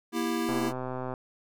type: chord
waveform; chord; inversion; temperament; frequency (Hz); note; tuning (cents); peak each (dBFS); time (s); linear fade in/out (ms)
square; E diminished; second; just; 237.3 / 329.6 / 395.6; Bb3 / E4 / G4; +31 / 0 / +16; -32 / -31 / -36; 0.12-0.73; 50
type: click train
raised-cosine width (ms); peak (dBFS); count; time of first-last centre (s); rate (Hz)
1; -21; 84; 0.49-1.138; 128
effects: none